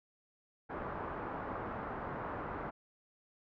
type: low-pass noise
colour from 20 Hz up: white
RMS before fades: -41 dBFS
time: 0.69-2.71 s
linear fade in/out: 20 ms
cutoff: 1300 Hz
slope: 24 dB/octave
effects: none